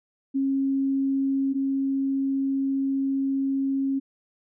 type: tone pair in turn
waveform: sine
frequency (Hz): 271.5 / 271.5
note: C#4 / C#4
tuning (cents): -36 / -36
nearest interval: unison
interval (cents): 0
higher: neither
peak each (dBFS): -21 / -22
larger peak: first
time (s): 0.34-1.54 / 1.54-4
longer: second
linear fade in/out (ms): 20
effects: none